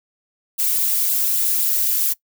violet noise with flanger, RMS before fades -19 dBFS, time 0.58-2.14 s, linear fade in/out 20 ms, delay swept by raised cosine 0.24 to 3.24 ms, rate 3.8 Hz, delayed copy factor +0.65, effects noise-tail reverb RT60 0.1 s tail -21 dB re dry

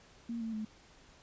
sine tone with pitch steps, 233.1 / 224.5 / 216.2 Hz, A#3 / A3 / A3, 0 / +35 / -30 cents, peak -35 dBFS, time 0.29-0.65 s, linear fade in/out 5 ms, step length 120 ms, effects pink hiss -60 dBFS RMS until 1.22 s + resampled to 16000 Hz

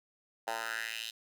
10% pulse tone with high-pass filter sweep, 113 Hz, A2, 47 cents sharp, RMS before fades -38 dBFS, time 0.47-1.11 s, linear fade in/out 10 ms, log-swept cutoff 790 to 3600 Hz, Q 3.1, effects none

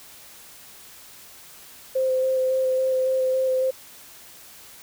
sine tone with vibrato, 520 Hz, C5, 11 cents flat, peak -19 dBFS, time 1.95-3.71 s, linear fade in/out 10 ms, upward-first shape square, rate 3.6 Hz, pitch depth 10 cents each way, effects white hiss -46 dBFS RMS until 4.82 s

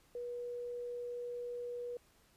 sine tone, 484.2 Hz, B4, 34 cents flat, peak -39 dBFS, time 0.15-1.97 s, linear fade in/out 2 ms, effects pink hiss -68 dBFS RMS until 2.36 s + resampled to 32000 Hz

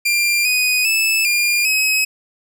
sawtooth tone with pitch steps, 2385 / 2490 / 2620 / 2407 / 2551 Hz, D7 / D#7 / E7 / D7 / D#7, +26 / +1 / -11 / +42 / +43 cents, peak -11 dBFS, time 0.05-2.05 s, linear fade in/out 10 ms, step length 400 ms, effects none

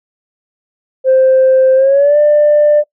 sine tone with pitch glide, 523.3 to 594.2 Hz, C5 to D5, 0 to +20 cents, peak -4 dBFS, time 1.04-2.84 s, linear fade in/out 50 ms, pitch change +220 cents, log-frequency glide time 1.75-2.18 s, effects noise-tail reverb RT60 0.1 s tail -22 dB re dry + tanh soft clip ceiling -2 dBFS

